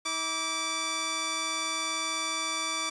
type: tone pair together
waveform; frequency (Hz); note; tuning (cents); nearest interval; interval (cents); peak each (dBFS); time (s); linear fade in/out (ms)
10% pulse; 320.5 / 1162.1; E4 / D6; -49 / -19; octave + minor seventh; 2230; -30 / -21; 0.05-2.9; 10
effects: resampled to 24000 Hz + 9-bit